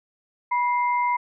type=tone pair together; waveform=sine; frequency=977 / 2093 Hz; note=B5 / C7; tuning=-19 / 0 cents; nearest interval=octave + minor second; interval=1319 cents; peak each=-20 / -29 dBFS; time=0.51-1.17 s; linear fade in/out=10 ms; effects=none